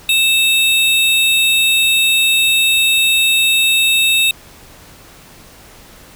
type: tone pair together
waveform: square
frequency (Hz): 2637 / 3726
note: E7 / A#7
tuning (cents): 0 / -2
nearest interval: tritone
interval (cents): 598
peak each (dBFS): -14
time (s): 0.09-4.31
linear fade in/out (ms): 2
effects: pink hiss -41 dBFS RMS until 6.15 s